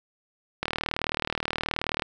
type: click train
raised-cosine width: 0.3 ms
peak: -10 dBFS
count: 55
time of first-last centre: 0.63-2.022 s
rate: 38.8 Hz
effects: none